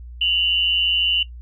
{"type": "tone pair together", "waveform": "sine", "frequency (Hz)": [2794, 2974], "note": ["F7", "F#7"], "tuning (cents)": [0, 8], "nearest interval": "minor second", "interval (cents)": 108, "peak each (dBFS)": -19, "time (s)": [0.21, 1.23], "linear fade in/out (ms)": 5, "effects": ["noise-tail reverb RT60 0.1 s tail -19 dB re dry", "added 60 Hz sine -34 dBFS peak until 1.41 s"]}